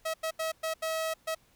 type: tone bursts at uneven times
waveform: sawtooth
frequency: 643 Hz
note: E5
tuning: 43 cents flat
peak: -26 dBFS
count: 6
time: 0.05-0.14 / 0.23-0.31 / 0.39-0.52 / 0.63-0.74 / 0.82-1.14 / 1.27-1.35 s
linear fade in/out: 10 ms
effects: pink hiss -65 dBFS RMS until 1.55 s